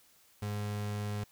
35% pulse tone, 103.83 Hz, G#2, in tune, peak -32 dBFS, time 0.42-1.24 s, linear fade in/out 5 ms, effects white hiss -64 dBFS RMS until 1.31 s

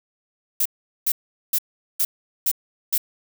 violet noise bursts, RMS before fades -20 dBFS, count 6, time 0.6-2.98 s, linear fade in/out 5 ms, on 55 ms, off 410 ms, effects none

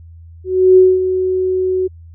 sine tone with ADSR envelope, 371.8 Hz, F#4, 8 cents sharp, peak -3 dBFS, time 0.44-1.88 s, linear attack 330 ms, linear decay 220 ms, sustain -10 dB, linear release 17 ms, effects added 83 Hz sine -35 dBFS peak until 2.14 s

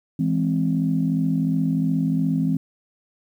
sine chord, E augmented, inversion none, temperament equal, 164.81 / 207.7 / 261.6 Hz, E3 / G#3 / B#3, 0 / 0 / 0 cents, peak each -21 / -26 / -22 dBFS, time 0.19-2.57 s, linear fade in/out 5 ms, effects tanh soft clip ceiling -9 dBFS + 9-bit

